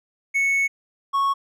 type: tone pair in turn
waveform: triangle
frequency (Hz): 2209 / 1104.5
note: C#7 / C#6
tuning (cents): -7 / -7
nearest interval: octave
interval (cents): 1200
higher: first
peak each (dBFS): -16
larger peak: neither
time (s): 0.34-0.68 / 1.13-1.34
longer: first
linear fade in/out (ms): 20
effects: none